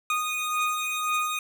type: beating tone pair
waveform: 25% pulse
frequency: 1236 / 1237.9 Hz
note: D#6 / D#6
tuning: -12 / -9 cents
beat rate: 1.9 Hz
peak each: -27 / -23 dBFS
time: 0.1-1.39 s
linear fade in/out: 2 ms
effects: none